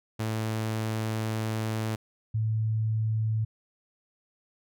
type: tone pair in turn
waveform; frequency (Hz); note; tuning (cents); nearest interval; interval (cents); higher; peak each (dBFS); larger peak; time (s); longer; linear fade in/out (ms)
sawtooth / sine; 110 / 110; A2 / A2; 0 / 0; unison; 0; neither; -24; neither; 0.19-1.96 / 2.34-3.45; first; 10
effects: none